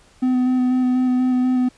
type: tone with vibrato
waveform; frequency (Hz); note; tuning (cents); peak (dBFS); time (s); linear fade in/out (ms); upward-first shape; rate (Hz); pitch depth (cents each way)
triangle; 253.2; B3; +43; -13; 0.22-1.69; 10; square; 4.1; 12
effects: pink hiss -53 dBFS RMS until 1.77 s + resampled to 22050 Hz